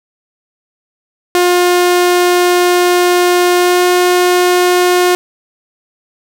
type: tone with pitch glide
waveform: sawtooth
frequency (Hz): 355.9 to 358.6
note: F4 to F4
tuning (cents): +33 to +46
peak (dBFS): -4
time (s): 1.35-5.15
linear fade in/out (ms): 0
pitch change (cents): +13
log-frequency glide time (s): 3.57-3.85
effects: none